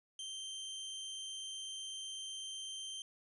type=tone; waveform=sawtooth; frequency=3136 Hz; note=G7; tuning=in tune; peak=-39 dBFS; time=0.19-3.02 s; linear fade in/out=2 ms; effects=resampled to 24000 Hz